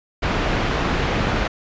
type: low-pass noise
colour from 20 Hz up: pink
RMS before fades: -21 dBFS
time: 0.22-1.48 s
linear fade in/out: 10 ms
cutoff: 2800 Hz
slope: 12 dB/octave
effects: resampled to 16000 Hz